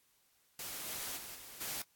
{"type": "noise with level steps", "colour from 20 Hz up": "white", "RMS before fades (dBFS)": [-43, -41, -47, -51, -40], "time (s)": [0.59, 1.82], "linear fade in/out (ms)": 2, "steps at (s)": [0.87, 1.16, 1.34, 1.6], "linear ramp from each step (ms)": 20, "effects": ["white hiss -72 dBFS RMS until 1.95 s", "AAC 64 kbps"]}